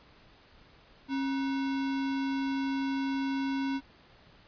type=tone with sample-and-hold; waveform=sine; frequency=271.2 Hz; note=C#4; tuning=38 cents flat; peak=-28 dBFS; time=1.08-3.81 s; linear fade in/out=50 ms; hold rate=1225 Hz; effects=pink hiss -58 dBFS RMS until 4.47 s + resampled to 11025 Hz